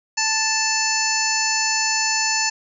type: harmonic tone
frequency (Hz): 880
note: A5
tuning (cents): 0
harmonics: 1 / 2 / 3 / 5 / 6 / 7 / 8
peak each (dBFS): -26 / -26 / -26 / -26 / -26 / -26 / -26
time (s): 0.17-2.5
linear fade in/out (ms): 10
effects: none